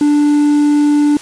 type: tone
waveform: triangle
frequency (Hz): 293.7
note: D4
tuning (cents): 0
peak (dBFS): -6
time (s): 0.01-1.17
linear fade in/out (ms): 2
effects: white hiss -33 dBFS RMS until 1.21 s + resampled to 22050 Hz